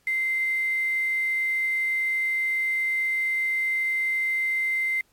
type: tone with quantisation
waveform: sine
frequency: 2082 Hz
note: C7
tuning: 9 cents flat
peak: -22 dBFS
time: 0.07-5.01 s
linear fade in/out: 2 ms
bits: 7
effects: pink hiss -65 dBFS RMS until 5.12 s + MP3 64 kbps

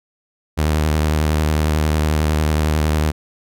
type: tone with vibrato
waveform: sawtooth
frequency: 76.8 Hz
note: D#2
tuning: 22 cents flat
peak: -11 dBFS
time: 0.57-3.12 s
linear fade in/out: 20 ms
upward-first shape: sine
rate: 11 Hz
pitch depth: 39 cents each way
effects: none

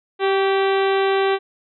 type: harmonic tone with a mistuned harmonic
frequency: 389.8 Hz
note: G4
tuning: 10 cents flat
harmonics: 1 / 2 / 3 / 4 / 5 / 6 / 7 / 8 / 9 / 10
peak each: -17 / -23 / -27 / -29 / -31 / -33 / -34 / -35 / -36 / -37 dBFS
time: 0.19-1.39 s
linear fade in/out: 50 ms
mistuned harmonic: 3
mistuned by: -34 cents
effects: none

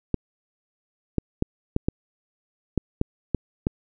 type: clicks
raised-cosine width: 3 ms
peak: -8 dBFS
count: 9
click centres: 0.143 / 1.183 / 1.424 / 1.764 / 1.885 / 2.777 / 3.014 / 3.347 / 3.669 s
effects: none

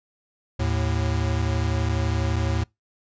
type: tone pair together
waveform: square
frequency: 77.61 / 109.5 Hz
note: D#2 / A2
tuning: -4 / -8 cents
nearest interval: tritone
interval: 596 cents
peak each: -25 dBFS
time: 0.59-2.64 s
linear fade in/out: 10 ms
effects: noise-tail reverb RT60 0.2 s tail -26 dB re dry + resampled to 16000 Hz

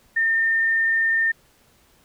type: tone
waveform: sine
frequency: 1812 Hz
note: A#6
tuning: 50 cents flat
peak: -17 dBFS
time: 0.16-1.32 s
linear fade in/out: 10 ms
effects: pink hiss -58 dBFS RMS until 2.04 s

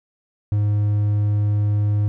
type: tone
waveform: triangle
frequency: 103.83 Hz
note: G#2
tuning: in tune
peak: -14 dBFS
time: 0.52-2.08 s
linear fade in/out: 0 ms
effects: none

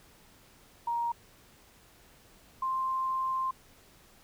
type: tone pair in turn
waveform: sine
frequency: 940 / 1048.7 Hz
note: A#5 / C6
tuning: +14 / +4 cents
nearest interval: major second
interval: 190 cents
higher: second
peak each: -28 dBFS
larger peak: neither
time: 0.87-1.12 / 2.62-3.51 s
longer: second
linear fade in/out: 5 ms
effects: pink hiss -59 dBFS RMS until 4.23 s

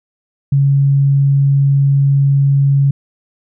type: tone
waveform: sine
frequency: 139.1 Hz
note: C#3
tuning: 6 cents sharp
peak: -8 dBFS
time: 0.52-2.91 s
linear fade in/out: 5 ms
effects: none

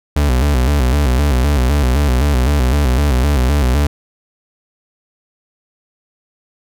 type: tone with vibrato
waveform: 40% pulse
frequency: 67.5 Hz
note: C#2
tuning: 45 cents flat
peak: -10 dBFS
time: 0.16-3.87 s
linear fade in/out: 5 ms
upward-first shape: square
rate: 3.9 Hz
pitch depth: 130 cents each way
effects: none

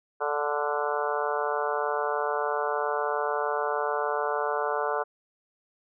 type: harmonic tone with a mistuned harmonic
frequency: 146.83 Hz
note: D3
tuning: in tune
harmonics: 3 / 4 / 5 / 6 / 7 / 8 / 9 / 10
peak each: -31 / -32 / -33 / -34 / -34 / -35 / -36 / -36 dBFS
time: 0.2-5.04 s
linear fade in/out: 20 ms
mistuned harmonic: 9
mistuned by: +22 cents
effects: none

